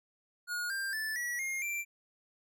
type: tone with pitch steps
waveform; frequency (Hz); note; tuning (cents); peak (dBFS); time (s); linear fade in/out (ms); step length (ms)
square; 1440 / 1588.6 / 1752.5 / 1933.3 / 2133 / 2353; F#6 / G6 / A6 / B6 / C7 / D7; -47 / +23 / -7 / -37 / +33 / +3; -34; 0.47-1.85; 50; 230
effects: none